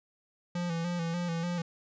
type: tone with vibrato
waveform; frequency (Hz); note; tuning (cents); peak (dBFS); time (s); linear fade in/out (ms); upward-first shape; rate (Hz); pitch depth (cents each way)
square; 170.9; F3; -37; -31; 0.55-1.62; 5; square; 3.4; 44
effects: resampled to 16000 Hz